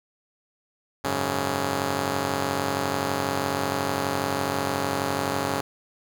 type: chord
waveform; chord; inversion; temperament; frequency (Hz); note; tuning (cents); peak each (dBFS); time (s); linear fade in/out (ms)
5% pulse; F# suspended second; none; just; 92.5 / 104.06 / 138.75; F#2 / G#2 / C#3; 0 / +4 / +2; -19 / -22 / -17; 1.04-5.61; 5
effects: none